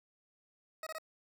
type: tone bursts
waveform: 20% pulse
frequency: 635 Hz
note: D#5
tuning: 35 cents sharp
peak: -35 dBFS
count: 3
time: 0.83-0.984 s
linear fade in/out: 2 ms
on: 36 ms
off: 23 ms
effects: none